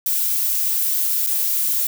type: noise with dropouts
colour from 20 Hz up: violet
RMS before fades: -20 dBFS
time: 0.06-1.87 s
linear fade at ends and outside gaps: 2 ms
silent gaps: 1.265-1.271 s
effects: none